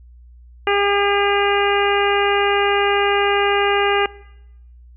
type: harmonic tone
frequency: 403.6 Hz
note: G#4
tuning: 49 cents flat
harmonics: 1 / 2 / 3 / 4 / 5 / 6 / 7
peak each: -18 / -21 / -23 / -24 / -25 / -26 / -26 dBFS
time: 0.67-4.06 s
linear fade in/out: 2 ms
effects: noise-tail reverb RT60 0.9 s tail -21 dB re dry + added 60 Hz sine -41 dBFS peak until 4.96 s